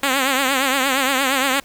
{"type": "tone with vibrato", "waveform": "5% pulse", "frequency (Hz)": 267.8, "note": "C4", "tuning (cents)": 40, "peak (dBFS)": -5, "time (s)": [0.03, 1.6], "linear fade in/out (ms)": 2, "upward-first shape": "triangle", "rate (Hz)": 8.6, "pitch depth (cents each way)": 110, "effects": ["pink hiss -49 dBFS RMS until 1.64 s"]}